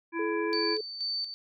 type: harmonic tone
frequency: 334.2 Hz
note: E4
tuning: 24 cents sharp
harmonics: 1 / 3 / 5 / 7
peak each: -31 / -36 / -38 / -39 dBFS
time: 0.12-0.78 s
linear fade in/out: 50 ms
type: tone with vibrato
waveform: sine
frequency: 427.9 Hz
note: A4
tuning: 48 cents flat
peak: -30 dBFS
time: 0.19-0.81 s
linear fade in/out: 5 ms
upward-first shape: triangle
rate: 3.7 Hz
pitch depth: 13 cents each way
type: tone with tremolo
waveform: sine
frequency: 4553 Hz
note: C#8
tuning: 45 cents sharp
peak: -29 dBFS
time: 0.53-1.34 s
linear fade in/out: 0 ms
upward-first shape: square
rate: 2.1 Hz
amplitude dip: 60%
effects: none